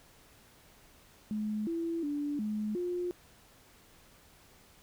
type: tone with pitch steps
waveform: sine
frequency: 212.8 / 333.6 / 290.8 / 212.4 / 354.9 Hz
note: G#3 / E4 / D4 / G#3 / F4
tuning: +42 / +21 / -17 / +39 / +28 cents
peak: -31 dBFS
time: 1.31-3.11 s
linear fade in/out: 0 ms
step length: 360 ms
effects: pink hiss -60 dBFS RMS until 4.82 s